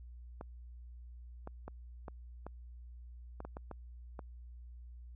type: clicks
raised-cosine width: 1 ms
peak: -30 dBFS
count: 10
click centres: 0.411 / 1.474 / 1.68 / 2.082 / 2.466 / 3.404 / 3.45 / 3.569 / 3.713 / 4.192 s
effects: added 60 Hz sine -48 dBFS peak until 5.15 s